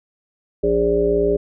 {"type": "harmonic tone", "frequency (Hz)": 58.27, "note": "A#1", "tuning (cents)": 0, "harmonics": [1, 3, 5, 7, 9, 10], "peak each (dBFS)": [-26, -28, -26, -16, -28, -23], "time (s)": [0.63, 1.37], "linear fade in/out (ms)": 10, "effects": []}